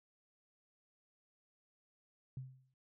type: tone with exponential decay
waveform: sine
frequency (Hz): 130.4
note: C3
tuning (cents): -5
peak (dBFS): -39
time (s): 2.37-2.74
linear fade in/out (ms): 2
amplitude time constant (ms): 79
effects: none